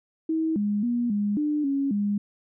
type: tone with pitch steps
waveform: sine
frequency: 320.4 / 206.3 / 239.9 / 205.5 / 298.4 / 276.8 / 204.4 Hz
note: E4 / G#3 / A#3 / G#3 / D4 / C#4 / G#3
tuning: -49 / -11 / +50 / -18 / +28 / -2 / -27 cents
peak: -22 dBFS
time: 0.29-2.18 s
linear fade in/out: 5 ms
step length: 270 ms
effects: none